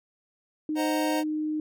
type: tone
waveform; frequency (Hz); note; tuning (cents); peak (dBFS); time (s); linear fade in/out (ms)
sine; 307.1; D#4; -23; -26; 0.69-1.6; 2
type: chord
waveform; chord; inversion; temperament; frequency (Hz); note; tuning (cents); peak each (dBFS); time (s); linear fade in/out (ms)
square; C half-diminished seventh; none; equal; 523.3 / 622.3 / 740 / 932.3; C5 / Eb5 / Gb5 / Bb5; 0 / 0 / 0 / 0; -33 / -33 / -35 / -33; 0.75-1.24; 50
effects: none